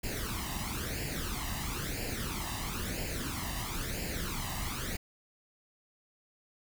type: noise with flanger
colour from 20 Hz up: pink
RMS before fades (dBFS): -36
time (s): 0.03-4.97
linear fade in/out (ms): 10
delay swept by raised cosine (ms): 0.41 to 1.06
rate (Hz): 1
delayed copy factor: +0.7
effects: none